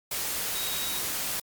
sine tone in noise, 3800 Hz, A#7, 33 cents sharp, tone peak -36 dBFS, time 0.55-0.99 s, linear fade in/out 5 ms, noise white, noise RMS -31 dBFS, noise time 0.11-1.4 s, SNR -8 dB, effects Opus 48 kbps

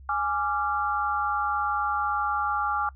sine chord, D diminished, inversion second, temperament equal with one note detuned, 830.6 / 1174.7 / 1380.9 Hz, Ab5 / D6 / F6, 0 / 0 / -20 cents, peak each -28 dBFS, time 0.09-2.89 s, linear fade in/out 2 ms, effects noise-tail reverb RT60 0.1 s tail -22 dB re dry + added 67 Hz sine -44 dBFS peak until 2.95 s

